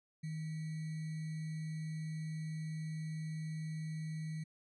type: tone with sample-and-hold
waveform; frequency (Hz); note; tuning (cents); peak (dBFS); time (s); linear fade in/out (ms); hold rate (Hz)
sine; 157.7; D#3; +24; -38; 0.23-4.44; 10; 2100
effects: resampled to 24000 Hz